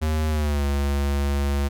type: tone with pitch glide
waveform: square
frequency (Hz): 77.78 to 70.51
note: D#2 to C#2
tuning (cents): 0 to +30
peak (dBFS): -21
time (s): 0.01-1.69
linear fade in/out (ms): 20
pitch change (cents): -170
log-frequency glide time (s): 0.29-0.65
effects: none